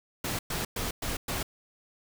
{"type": "noise bursts", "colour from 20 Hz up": "pink", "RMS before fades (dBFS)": -32, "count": 5, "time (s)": [0.24, 1.43], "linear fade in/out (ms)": 5, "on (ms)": 150, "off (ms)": 110, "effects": []}